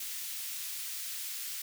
white high-pass noise, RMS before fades -39 dBFS, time 0-1.62 s, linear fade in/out 5 ms, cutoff 2200 Hz, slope 12 dB/octave, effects none

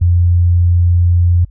sine tone, 87.31 Hz, F2, in tune, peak -7 dBFS, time 0.01-1.45 s, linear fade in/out 10 ms, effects added 50 Hz sine -37 dBFS peak until 1.5 s

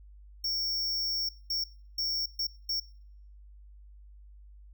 square tone bursts at uneven times, 5480 Hz, F8, 34 cents flat, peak -29 dBFS, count 5, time 0.44-1.29 / 1.5-1.64 / 1.98-2.26 / 2.39-2.47 / 2.69-2.8 s, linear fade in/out 5 ms, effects noise-tail reverb RT60 0.7 s tail -26 dB re dry + added 50 Hz sine -49 dBFS peak until 4.73 s

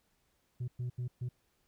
sine tone bursts at uneven times, 123.47 Hz, B2, in tune, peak -31 dBFS, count 4, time 0.6-0.68 / 0.79-0.9 / 0.98-1.08 / 1.21-1.29 s, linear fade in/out 10 ms, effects tanh soft clip ceiling -33 dBFS + pink hiss -75 dBFS RMS until 1.67 s

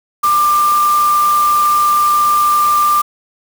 sine tone in noise, 1190 Hz, D6, 22 cents sharp, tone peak -9 dBFS, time 0.23-3.02 s, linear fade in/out 10 ms, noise white, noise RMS -25 dBFS, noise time 0.23-3.02 s, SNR +13 dB, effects none

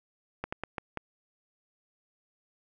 slowing click train, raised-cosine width 0.5 ms, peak -18 dBFS, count 5, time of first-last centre 0.44-0.973 s, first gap 85 ms, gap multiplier 1.31, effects none

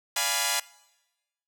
5% pulse chord, D diminished seventh, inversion none, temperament equal, 587.3 / 698.5 / 830.6 / 987.8 Hz, D5 / F5 / Ab5 / Cb6, 0 / 0 / 0 / 0 cents, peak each -23 / -19 / -17 / -17 dBFS, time 0.16-0.6 s, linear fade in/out 5 ms, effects noise-tail reverb RT60 1.0 s tail -21 dB re dry

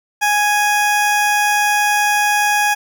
20% pulse tone, 830.6 Hz, G#5, in tune, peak -8 dBFS, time 0.21-2.75 s, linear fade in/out 20 ms, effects none

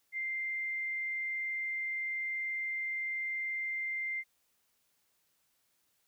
sine tone, 2093 Hz, C7, in tune, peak -33 dBFS, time 0.12-4.24 s, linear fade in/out 50 ms, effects white hiss -75 dBFS RMS until 6.07 s

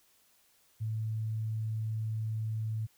sine tone, 110 Hz, A2, in tune, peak -31 dBFS, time 0.8-2.87 s, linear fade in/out 20 ms, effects white hiss -67 dBFS RMS until 2.97 s

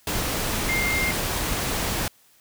sine tone in noise, 2111 Hz, C7, 15 cents sharp, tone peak -23 dBFS, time 0.69-1.11 s, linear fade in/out 2 ms, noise pink, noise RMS -26 dBFS, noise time 0.07-2.08 s, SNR 0 dB, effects white hiss -58 dBFS RMS until 2.4 s

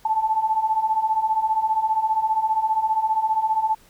sine beating tone pair, 865 / 880 Hz, A5 / A5, -30 / 0 cents, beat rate 15 Hz, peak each -24 / -20 dBFS, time 0.05-3.75 s, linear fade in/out 5 ms, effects pink hiss -54 dBFS RMS until 3.89 s

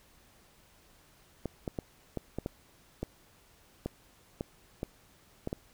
clicks, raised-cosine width 2 ms, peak -20 dBFS, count 12, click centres 1.457 / 1.678 / 1.788 / 2.173 / 2.386 / 2.461 / 3.03 / 3.86 / 4.409 / 4.831 / 5.474 / 5.529 s, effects pink hiss -62 dBFS RMS until 5.73 s

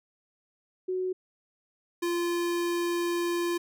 sine / square tone pair in turn, 370 / 345.7 Hz, F#4 / F4, 0 / -18 cents, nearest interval minor second, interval 118 cents, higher first, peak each -27 dBFS, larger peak neither, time 0.88-1.13 / 2.02-3.58 s, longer second, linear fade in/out 10 ms, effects none

